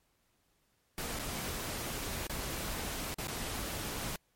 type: noise with dropouts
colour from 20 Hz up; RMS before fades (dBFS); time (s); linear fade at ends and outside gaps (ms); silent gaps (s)
pink; -38; 0.98-4.16; 1; 1.19-1.194 / 2.269-2.296 / 3.143-3.184 / 3.272-3.281
effects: pink hiss -74 dBFS RMS until 4.35 s + MP3 64 kbps